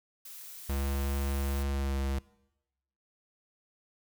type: noise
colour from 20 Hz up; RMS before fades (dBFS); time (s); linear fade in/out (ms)
blue; -46; 0.25-1.63; 5
type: tone with pitch glide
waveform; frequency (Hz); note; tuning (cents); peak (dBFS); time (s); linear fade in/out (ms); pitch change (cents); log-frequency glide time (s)
square; 69.3 to 68.07; C#2 to C#2; 0 to -31; -30; 0.69-2.19; 5; -31; 1.66-1.97
effects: noise-tail reverb RT60 0.9 s tail -21 dB re dry